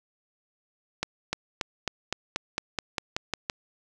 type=accelerating click train; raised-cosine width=0.2 ms; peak=-10 dBFS; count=12; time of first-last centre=1.03-3.499 s; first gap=300 ms; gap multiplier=0.94; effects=none